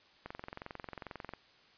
click train, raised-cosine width 0.5 ms, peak -27 dBFS, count 25, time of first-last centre 0.26-1.336 s, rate 22.3 Hz, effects white hiss -63 dBFS RMS until 1.77 s + resampled to 11025 Hz

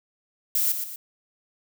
violet noise with echo, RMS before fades -23 dBFS, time 0.55-0.72 s, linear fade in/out 2 ms, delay 120 ms, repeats 2, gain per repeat -7 dB, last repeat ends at 0.96 s, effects none

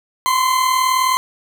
40% pulse tone pair together, 1028 / 1067.6 Hz, C6 / C6, -31 / +35 cents, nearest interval minor second, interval 66 cents, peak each -14 / -20 dBFS, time 0.26-1.17 s, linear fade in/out 0 ms, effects none

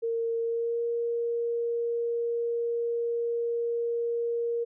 sine tone with pitch glide, 460 to 468.9 Hz, A#4 to A#4, -23 to +10 cents, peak -26 dBFS, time 0.02-4.65 s, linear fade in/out 20 ms, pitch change +33 cents, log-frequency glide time 0.39-0.82 s, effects none

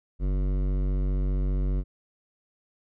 sine tone with hard clipping, 47.5 Hz, F#1, 46 cents sharp, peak -25 dBFS, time 0.19-1.84 s, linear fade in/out 50 ms, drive 15 dB, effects none

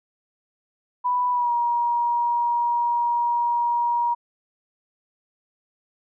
sine tone with pitch glide, 987.8 to 950.9 Hz, B5 to A#5, 0 to +34 cents, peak -19 dBFS, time 1.04-4.15 s, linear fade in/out 20 ms, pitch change -66 cents, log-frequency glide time 1.31-1.52 s, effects none

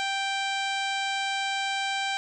harmonic tone with a mistuned harmonic, 784 Hz, G5, in tune, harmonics 1 / 2 / 3 / 4 / 5 / 6 / 7 / 8 / 9 / 10, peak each -30 / -33 / -33 / -35 / -37 / -44 / -46 / -48 / -47 / -46 dBFS, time 0-2.17 s, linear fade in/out 0 ms, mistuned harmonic 10, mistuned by +25 cents, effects none

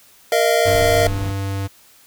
square chord, Bb suspended fourth, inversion none, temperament equal with one note detuned, 466.2 / 622.3 / 685.3 Hz, Bb4 / Eb5 / F5, 0 / 0 / -33 cents, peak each -19 dBFS, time 0.32-1.07 s, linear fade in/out 2 ms
square tone, 98 Hz, G2, in tune, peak -22 dBFS, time 0.65-1.68 s, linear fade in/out 20 ms
brown noise, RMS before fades -27 dBFS, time 0.65-1.32 s, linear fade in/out 10 ms
effects white hiss -50 dBFS RMS until 2.06 s

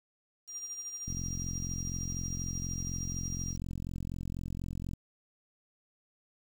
sine tone with tremolo, 5700 Hz, F8, 34 cents sharp, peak -36 dBFS, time 0.47-3.57 s, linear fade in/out 50 ms, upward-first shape sine, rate 13 Hz, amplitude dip 55%
click train, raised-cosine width 5 ms, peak -26 dBFS, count 171, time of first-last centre 1.08-4.935 s, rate 44.1 Hz
effects 9-bit

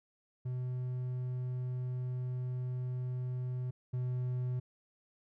triangle tone pair in turn, 126 / 125.44 Hz, B2 / B2, +35 / +27 cents, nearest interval unison, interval 8 cents, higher first, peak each -32 / -30 dBFS, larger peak second, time 0.45-3.71 / 3.93-4.6 s, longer first, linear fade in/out 10 ms, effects none

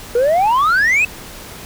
sine exponential sweep, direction up, 461.8 to 2637 Hz, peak -8 dBFS, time 0.15-1.05 s, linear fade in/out 5 ms, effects tanh soft clip ceiling -10 dBFS + pink hiss -34 dBFS RMS until 1.65 s

